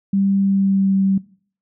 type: tone with pitch glide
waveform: sine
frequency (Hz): 196.4 to 193.58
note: G3 to G3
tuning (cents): +4 to -21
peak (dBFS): -14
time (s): 0.13-1.18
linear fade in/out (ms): 5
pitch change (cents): -25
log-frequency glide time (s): 0.39-0.95
effects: noise-tail reverb RT60 0.5 s tail -20 dB re dry